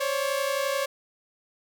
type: tone pair together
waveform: sawtooth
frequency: 537 / 568.5 Hz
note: C5 / C#5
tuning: +45 / +44 cents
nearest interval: minor second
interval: 99 cents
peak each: -24 dBFS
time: 0-0.86 s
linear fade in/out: 10 ms
effects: none